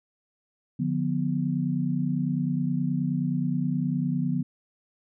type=chord; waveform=sine; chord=B diminished; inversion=first; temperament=just; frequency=148.16 / 177.8 / 246.9 Hz; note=D3 / F3 / B3; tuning=+16 / +31 / 0 cents; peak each=-28 dBFS; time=0.79-4.43 s; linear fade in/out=10 ms; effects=none